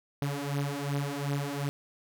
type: beating tone pair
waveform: sawtooth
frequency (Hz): 140.6 / 143.3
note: C#3 / D3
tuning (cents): +25 / -42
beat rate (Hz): 2.7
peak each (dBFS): -29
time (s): 0.22-1.69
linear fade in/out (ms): 0
effects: none